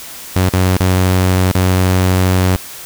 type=tone with dropouts; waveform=sawtooth; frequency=92.5 Hz; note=F#2; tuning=in tune; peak=-6 dBFS; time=0.36-2.56 s; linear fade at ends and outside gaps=0 ms; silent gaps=0.492-0.537 / 0.767-0.803 / 1.514-1.552 s; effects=white hiss -31 dBFS RMS until 2.85 s